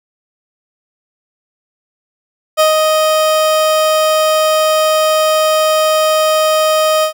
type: tone with ADSR envelope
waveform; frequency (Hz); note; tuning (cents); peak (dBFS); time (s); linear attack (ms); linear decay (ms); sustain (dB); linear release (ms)
30% pulse; 624; D#5; +5; -4; 2.57-7.13; 29; 130; -3; 98
effects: none